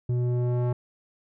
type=tone with low-pass filter sweep; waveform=square; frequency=122.6 Hz; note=B2; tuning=12 cents flat; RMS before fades=-25 dBFS; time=0.09-0.73 s; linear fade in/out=5 ms; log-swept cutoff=280 to 830 Hz; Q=1; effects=none